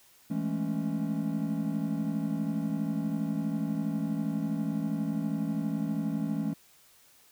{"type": "chord", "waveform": "triangle", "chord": "A major seventh", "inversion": "second", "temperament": "equal", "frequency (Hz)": [164.81, 207.7, 220, 277.2], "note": ["E3", "G#3", "A3", "C#4"], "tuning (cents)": [0, 0, 0, 0], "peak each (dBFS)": -32, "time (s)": [0.3, 6.54], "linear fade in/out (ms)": 10, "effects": ["white hiss -60 dBFS RMS until 7.31 s"]}